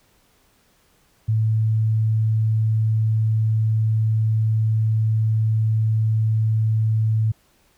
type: tone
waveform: sine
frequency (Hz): 110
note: A2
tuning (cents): 0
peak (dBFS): -16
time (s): 1.28-7.32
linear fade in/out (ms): 10
effects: pink hiss -60 dBFS RMS until 7.77 s